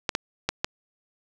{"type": "clicks", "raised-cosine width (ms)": 0.2, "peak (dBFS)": -6, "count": 4, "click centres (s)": [0.092, 0.151, 0.49, 0.645], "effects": []}